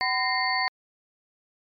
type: tone cluster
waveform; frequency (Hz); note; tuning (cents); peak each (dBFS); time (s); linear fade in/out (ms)
sine; 758 / 1013 / 1845 / 2099 / 4483; F#5 / B5 / A#6 / C7 / C#8; +42 / +44 / -18 / +5 / +19; -29; 0.01-0.68; 0
effects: MP3 96 kbps